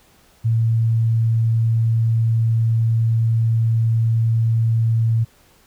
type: tone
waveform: sine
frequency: 113.7 Hz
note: A#2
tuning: 43 cents flat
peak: -14 dBFS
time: 0.44-5.25 s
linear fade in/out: 20 ms
effects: pink hiss -54 dBFS RMS until 5.66 s